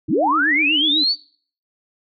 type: linear sweep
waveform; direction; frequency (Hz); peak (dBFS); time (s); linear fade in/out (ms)
sine; up; 69.3 to 4636; -14; 0.08-1.16; 50
type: tone with vibrato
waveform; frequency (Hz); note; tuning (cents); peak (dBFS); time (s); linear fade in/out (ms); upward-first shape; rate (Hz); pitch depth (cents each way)
sine; 300; D4; +37; -22; 0.08-1.04; 10; sine; 8.1; 100
effects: noise-tail reverb RT60 0.5 s tail -22 dB re dry + MP3 32 kbps